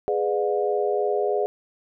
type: chord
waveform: sine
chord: G# diminished seventh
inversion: none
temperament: just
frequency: 415.3 / 498.4 / 598 / 717.6 Hz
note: G#4 / B4 / D5 / F5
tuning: 0 / +16 / +31 / +47 cents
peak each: -23 / -28 / -28 / -28 dBFS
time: 0.08-1.46 s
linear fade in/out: 0 ms
effects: none